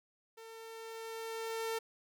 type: tone with level ramp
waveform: sawtooth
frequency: 450.9 Hz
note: A4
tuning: 42 cents sharp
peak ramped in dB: -46 to -30 dBFS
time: 0.37-1.79 s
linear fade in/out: 10 ms
effects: none